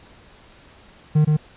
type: tone with echo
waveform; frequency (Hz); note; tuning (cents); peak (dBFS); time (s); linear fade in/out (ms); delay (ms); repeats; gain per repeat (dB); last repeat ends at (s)
triangle; 152.4; D#3; -36; -10; 1.15-1.25; 10; 120; 1; -2; 1.37
effects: pink hiss -49 dBFS RMS until 1.56 s + resampled to 8000 Hz